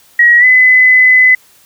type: tone with pitch glide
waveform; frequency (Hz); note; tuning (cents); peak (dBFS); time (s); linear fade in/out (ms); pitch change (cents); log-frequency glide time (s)
sine; 1903 to 2016; A#6 to B6; +35 to +35; -3; 0.19-1.35; 5; +100; 0.39-0.45
effects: white hiss -46 dBFS RMS until 1.65 s